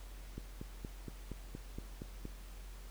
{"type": "click train", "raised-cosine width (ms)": 3, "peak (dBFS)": -30, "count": 9, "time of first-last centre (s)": [0.38, 2.254], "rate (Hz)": 4.27, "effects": ["added 45 Hz sine -47 dBFS peak until 2.9 s", "pink hiss -58 dBFS RMS until 2.9 s"]}